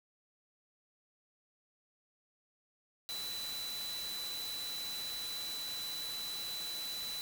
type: tone in noise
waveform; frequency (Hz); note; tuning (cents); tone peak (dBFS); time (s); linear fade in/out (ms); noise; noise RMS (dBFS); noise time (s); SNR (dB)
sine; 3981; B7; +13; -39; 3.09-7.21; 0; white; -45; 3.09-7.21; +3
effects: none